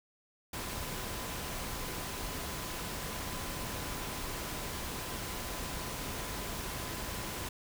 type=tone in noise; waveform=sine; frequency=1011 Hz; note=B5; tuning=40 cents sharp; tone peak=-50 dBFS; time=0.53-7.49 s; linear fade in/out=5 ms; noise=pink; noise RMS=-39 dBFS; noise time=0.53-7.49 s; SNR=-14 dB; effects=none